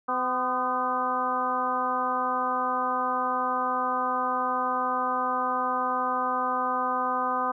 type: harmonic tone with a mistuned harmonic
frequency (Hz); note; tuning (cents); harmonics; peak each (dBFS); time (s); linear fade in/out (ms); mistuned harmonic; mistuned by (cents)
253.9; B3; +48; 1 / 2 / 3 / 4 / 5 / 6; -36 / -34 / -31 / -29 / -28 / -39; 0.08-7.52; 10; 5; -48
effects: none